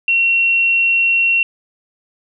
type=tone; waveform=sine; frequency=2730 Hz; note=F7; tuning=40 cents flat; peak=-11 dBFS; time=0.08-1.43 s; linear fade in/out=2 ms; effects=none